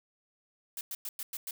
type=noise bursts; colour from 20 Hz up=blue; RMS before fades=-38 dBFS; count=6; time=0.77-1.51 s; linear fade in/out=2 ms; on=40 ms; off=100 ms; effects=none